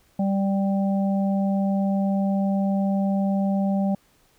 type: harmonic tone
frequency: 196 Hz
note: G3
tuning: in tune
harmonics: 1 / 3 / 4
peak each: -20 / -30 / -32 dBFS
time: 0.19-3.95 s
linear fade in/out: 5 ms
effects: pink hiss -61 dBFS RMS until 4.38 s